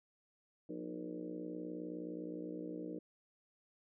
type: harmonic tone with a mistuned harmonic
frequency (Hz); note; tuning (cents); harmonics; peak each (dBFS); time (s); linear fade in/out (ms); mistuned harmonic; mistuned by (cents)
59.4; A#1; +33; 3 / 4 / 5 / 6 / 7 / 8 / 9 / 10; -50 / -52 / -44 / -53 / -54 / -49 / -55 / -59; 0.69-2.99; 5; 5; +66
effects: none